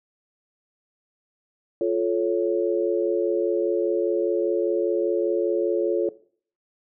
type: chord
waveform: sine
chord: F augmented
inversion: none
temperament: equal with one note detuned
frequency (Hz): 349.2 / 434.2 / 554.4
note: F4 / A4 / C#5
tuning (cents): 0 / -23 / 0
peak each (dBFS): -23 / -25 / -26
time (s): 1.81-6.09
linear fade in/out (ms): 2
effects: noise-tail reverb RT60 0.5 s tail -18 dB re dry